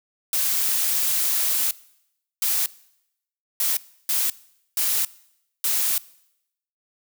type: noise bursts at uneven times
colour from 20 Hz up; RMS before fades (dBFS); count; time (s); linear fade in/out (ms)
blue; -22; 6; 0.33-1.71 / 2.42-2.66 / 3.6-3.77 / 4.09-4.3 / 4.77-5.05 / 5.64-5.98; 2
effects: noise-tail reverb RT60 0.8 s tail -21 dB re dry